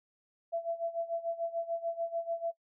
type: tone with tremolo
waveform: sine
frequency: 671 Hz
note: E5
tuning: 31 cents sharp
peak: -29 dBFS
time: 0.52-2.52 s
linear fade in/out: 20 ms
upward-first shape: sine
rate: 6.8 Hz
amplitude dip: 85%
effects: noise-tail reverb RT60 0.1 s tail -19 dB re dry